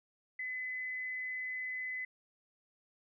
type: tone with amplitude modulation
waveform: sine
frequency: 2021 Hz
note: B6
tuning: 39 cents sharp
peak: -35 dBFS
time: 0.39-2.05 s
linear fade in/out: 5 ms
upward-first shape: sine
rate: 255 Hz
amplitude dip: 30%
effects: none